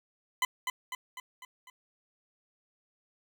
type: tone with echo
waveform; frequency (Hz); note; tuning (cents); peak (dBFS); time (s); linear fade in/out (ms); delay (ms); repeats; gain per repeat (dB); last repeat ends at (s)
20% pulse; 1013; B5; +44; -20; 0.42-0.45; 2; 250; 5; -5; 1.7
effects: none